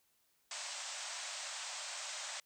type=band-pass noise; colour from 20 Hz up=white; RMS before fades=-44 dBFS; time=0.51-2.4 s; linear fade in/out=2 ms; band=560 to 8400 Hz; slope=96 dB/octave; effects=white hiss -75 dBFS RMS until 2.45 s